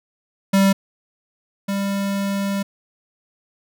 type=tone pair in turn; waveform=square; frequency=195.2 / 198.15 Hz; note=G3 / G3; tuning=-7 / +19 cents; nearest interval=unison; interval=26 cents; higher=second; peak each=-13 / -21 dBFS; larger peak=first; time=0.53-0.73 / 1.68-2.63 s; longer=second; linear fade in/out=10 ms; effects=none